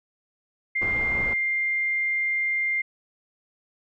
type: tone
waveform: sine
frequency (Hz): 2100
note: C7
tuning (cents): +6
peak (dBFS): -22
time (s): 0.75-2.82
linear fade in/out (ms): 10
type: low-pass noise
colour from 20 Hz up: pink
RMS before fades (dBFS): -34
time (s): 0.81-1.34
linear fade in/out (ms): 10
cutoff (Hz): 1500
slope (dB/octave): 12
effects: none